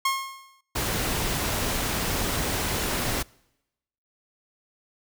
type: tone with exponential decay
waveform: sawtooth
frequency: 1078 Hz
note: C#6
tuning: 49 cents flat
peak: -16 dBFS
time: 0.05-0.61 s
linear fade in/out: 5 ms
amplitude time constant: 120 ms
type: noise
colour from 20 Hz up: pink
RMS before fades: -27 dBFS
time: 0.75-3.23 s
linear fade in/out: 10 ms
effects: noise-tail reverb RT60 0.9 s tail -25 dB re dry